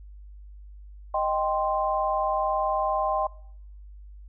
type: chord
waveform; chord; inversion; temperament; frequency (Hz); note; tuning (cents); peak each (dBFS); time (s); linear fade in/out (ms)
sine; C minor; first; equal; 622.3 / 784 / 1046.5; Eb5 / G5 / C6; 0 / 0 / 0; -27; 1.14-3.27; 5
effects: noise-tail reverb RT60 0.7 s tail -23 dB re dry + added 50 Hz sine -42 dBFS peak until 4.28 s